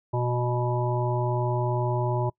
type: harmonic tone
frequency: 122.5 Hz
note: B2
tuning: 14 cents flat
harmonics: 1 / 3 / 5 / 7 / 8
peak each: -25 / -30 / -32 / -33 / -34 dBFS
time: 0.13-2.3 s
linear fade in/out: 10 ms
effects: noise-tail reverb RT60 0.1 s tail -25 dB re dry